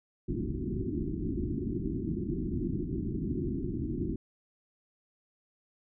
white low-pass noise, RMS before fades -33 dBFS, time 0.28-4.16 s, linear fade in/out 5 ms, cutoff 370 Hz, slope 96 dB/octave, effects none

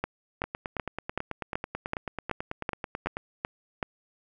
two click trains, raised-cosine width 0.5 ms, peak -13 / -17 dBFS, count 11 / 26, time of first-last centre 0.04-3.828 / 0.44-3.169 s, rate 2.64 / 9.16 Hz, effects none

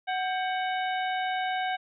harmonic tone with a mistuned harmonic, 744 Hz, F#5, 9 cents sharp, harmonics 1 / 2 / 3 / 4 / 5, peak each -28 / -34 / -38 / -40 / -42 dBFS, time 0.07-1.77 s, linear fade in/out 20 ms, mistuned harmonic 2, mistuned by +110 cents, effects none

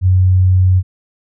sine tone, 92.5 Hz, F#2, in tune, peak -7 dBFS, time 0.01-0.83 s, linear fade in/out 50 ms, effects none

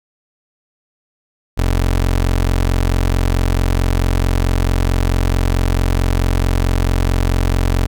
25% pulse tone, 44.55 Hz, F1, 35 cents sharp, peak -9 dBFS, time 1.57-7.87 s, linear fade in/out 20 ms, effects none

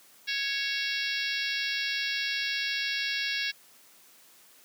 harmonic tone with a mistuned harmonic, 554.4 Hz, C#5, in tune, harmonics 3 / 4 / 5 / 6 / 7 / 8 / 9 / 10, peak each -34 / -35 / -36 / -37 / -37 / -38 / -39 / -39 dBFS, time 0.27-3.52 s, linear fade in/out 20 ms, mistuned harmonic 5, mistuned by -26 cents, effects white hiss -57 dBFS RMS until 4.64 s + high-pass 150 Hz 12 dB/octave

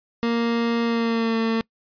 30% pulse tone with pitch glide, 233.1 to 225.9 Hz, A#3 to A3, 0 to +46 cents, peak -17 dBFS, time 0.23-1.61 s, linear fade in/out 0 ms, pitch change -54 cents, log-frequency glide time 0.84-1.37 s, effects noise-tail reverb RT60 0.1 s tail -25 dB re dry + resampled to 11025 Hz

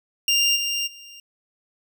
25% pulse tone with level steps, 2794 Hz, F7, in tune, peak -13 / -19 / -37 dBFS, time 0.28-1.2 s, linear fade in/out 2 ms, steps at 0.55 / 0.86 s, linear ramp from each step 20 ms, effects none

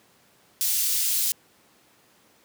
white high-pass noise, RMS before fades -24 dBFS, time 0.61-1.32 s, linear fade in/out 0 ms, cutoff 4100 Hz, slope 12 dB/octave, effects pink hiss -59 dBFS RMS until 2.44 s + high-pass 150 Hz 12 dB/octave

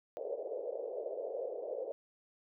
pink band-pass noise, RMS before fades -40 dBFS, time 0.17-1.92 s, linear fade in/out 0 ms, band 450 to 590 Hz, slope 48 dB/octave, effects none

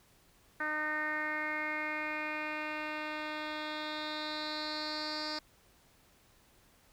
10% pulse tone with low-pass filter sweep, 305.5 Hz, D#4, 32 cents flat, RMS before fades -37 dBFS, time 0.6-5.39 s, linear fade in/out 5 ms, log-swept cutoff 1700 to 4900 Hz, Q 5.7, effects pink hiss -65 dBFS RMS until 6.92 s

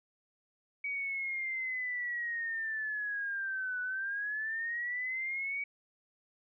sine linear two-way sweep, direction down then up, 2268 to 1480 to 2268 Hz, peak -33 dBFS, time 0.84-5.64 s, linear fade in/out 5 ms, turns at 3.81 s, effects none

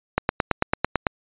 click train, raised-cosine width 0.5 ms, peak -3 dBFS, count 9, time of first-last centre 0.18-1.068 s, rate 9.01 Hz, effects resampled to 8000 Hz

